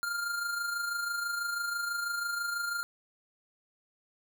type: tone with amplitude modulation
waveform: square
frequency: 1400 Hz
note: F6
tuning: 4 cents sharp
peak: -30 dBFS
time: 0.03-2.83 s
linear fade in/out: 0 ms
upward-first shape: sine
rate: 26.1 Hz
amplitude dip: 45%
effects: none